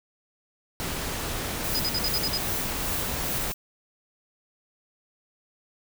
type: noise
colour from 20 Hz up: pink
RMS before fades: -31 dBFS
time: 0.8-3.52 s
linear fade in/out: 0 ms
type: noise with tremolo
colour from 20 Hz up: violet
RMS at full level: -30 dBFS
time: 1.64-3.54 s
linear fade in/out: 2 ms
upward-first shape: triangle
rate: 2.5 Hz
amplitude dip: 60%
type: tone bursts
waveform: sine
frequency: 4978 Hz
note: D#8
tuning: in tune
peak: -25 dBFS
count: 7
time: 1.75-2.374 s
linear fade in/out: 0 ms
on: 42 ms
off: 55 ms
effects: none